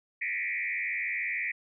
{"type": "tone with frequency modulation", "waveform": "sine", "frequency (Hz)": 2144, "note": "C7", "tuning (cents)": 42, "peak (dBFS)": -29, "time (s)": [0.21, 1.52], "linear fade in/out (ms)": 10, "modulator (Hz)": 86.2, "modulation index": 3.3, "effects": []}